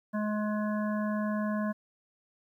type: harmonic tone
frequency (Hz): 211.3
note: G#3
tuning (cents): +30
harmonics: 1 / 3 / 5 / 7 / 8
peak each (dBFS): -29 / -36 / -39 / -45 / -43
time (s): 0.13-1.73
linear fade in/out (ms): 20
effects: 11-bit